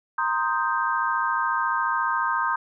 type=chord; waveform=sine; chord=C minor seventh; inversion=third; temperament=equal; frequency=932.3 / 1046.5 / 1244.5 / 1568 Hz; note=Bb5 / C6 / Eb6 / G6; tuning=0 / 0 / 0 / 0 cents; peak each=-27 dBFS; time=0.18-2.56 s; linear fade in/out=5 ms; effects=none